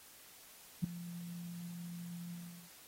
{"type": "tone with ADSR envelope", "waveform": "sine", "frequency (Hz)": 173.3, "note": "F3", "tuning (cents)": -13, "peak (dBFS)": -26, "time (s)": [0.82, 2.7], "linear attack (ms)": 22, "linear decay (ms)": 4, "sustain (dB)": -17, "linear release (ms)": 380, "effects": ["white hiss -58 dBFS RMS until 2.87 s", "AAC 48 kbps"]}